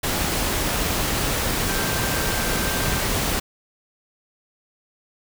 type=tone in noise; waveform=sine; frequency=1568 Hz; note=G6; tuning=in tune; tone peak=-32 dBFS; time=1.68-3.01 s; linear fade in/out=10 ms; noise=pink; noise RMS=-23 dBFS; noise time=0.03-3.4 s; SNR=-12 dB; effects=none